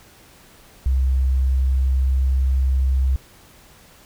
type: tone with pitch glide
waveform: sine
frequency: 65.41 to 65.83 Hz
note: C2 to C2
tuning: 0 to +11 cents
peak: -15 dBFS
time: 0.86-3.16 s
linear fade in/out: 0 ms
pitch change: +11 cents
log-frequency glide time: 1.26-2.29 s
effects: pink hiss -49 dBFS RMS until 4.05 s